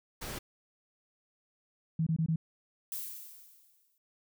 pink noise, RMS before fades -40 dBFS, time 0.21-0.39 s, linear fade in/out 10 ms
sine tone bursts, 161.5 Hz, E3, 35 cents flat, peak -26 dBFS, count 4, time 1.99-2.36 s, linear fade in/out 5 ms, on 76 ms, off 22 ms
violet noise with exponential decay, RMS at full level -36 dBFS, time 2.92-3.98 s, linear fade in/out 1 ms, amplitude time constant 230 ms
effects none

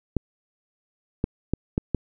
clicks, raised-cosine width 3 ms, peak -9 dBFS, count 5, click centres 0.167 / 1.241 / 1.536 / 1.779 / 1.947 s, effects none

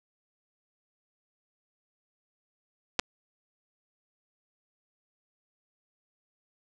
clicks, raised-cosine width 0.2 ms, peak -8 dBFS, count 2, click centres 2.992 / 2.996 s, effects none

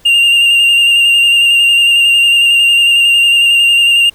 triangle tone with vibrato, 2794 Hz, F7, in tune, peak -4 dBFS, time 0.05-4.1 s, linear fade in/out 10 ms, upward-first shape square, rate 11 Hz, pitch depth 18 cents each way, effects pink hiss -46 dBFS RMS until 4.14 s

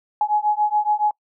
sine beating tone pair, 838 / 845.1 Hz, G#5 / G#5, +15 / +30 cents, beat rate 7.1 Hz, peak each -20 dBFS, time 0.21-1.11 s, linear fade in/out 2 ms, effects noise-tail reverb RT60 0.1 s tail -26 dB re dry

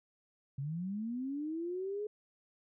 sine linear sweep, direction up, 131.5 to 426.1 Hz, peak -35 dBFS, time 0.58-2.07 s, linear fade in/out 5 ms, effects none

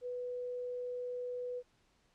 sine tone, 493.9 Hz, B4, in tune, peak -37 dBFS, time 0.01-1.63 s, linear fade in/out 50 ms, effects pink hiss -72 dBFS RMS until 2.14 s + low-pass 7000 Hz 12 dB/octave

